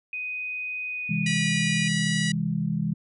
sine tone with pitch glide, 2497 to 2450 Hz, D#7 to D#7, +6 to -27 cents, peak -29 dBFS, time 0.13-1.88 s, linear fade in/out 2 ms, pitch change -33 cents, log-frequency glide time 0.87-1.47 s
sine chord, C augmented, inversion none, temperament just, 130.81 / 163.52 / 204.4 Hz, C3 / E3 / G#3, 0 / -14 / -27 cents, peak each -32 / -26 / -28 dBFS, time 1.09-2.94 s, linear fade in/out 10 ms
harmonic tone, 970 Hz, B5, 31 cents flat, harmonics 2 / 3 / 4 / 5 / 6 / 7 / 8 / 9 / 10, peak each -29 / -33 / -35 / -37 / -39 / -40 / -41 / -42 / -43 dBFS, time 1.26-2.32 s, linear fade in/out 5 ms
effects none

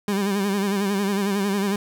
30% pulse tone with vibrato, 199.3 Hz, G3, 29 cents sharp, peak -18 dBFS, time 0.08-1.76 s, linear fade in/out 2 ms, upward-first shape sine, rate 11 Hz, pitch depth 65 cents each way, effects none

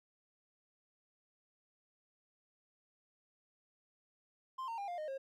triangle tone with pitch steps, 1046.5 / 916.3 / 802.3 / 702.5 / 615.1 / 538.6 Hz, C6 / A#5 / G5 / F5 / D#5 / C#5, 0 / -30 / +40 / +10 / -20 / -50 cents, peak -37 dBFS, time 4.58-5.18 s, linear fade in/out 10 ms, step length 100 ms, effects none

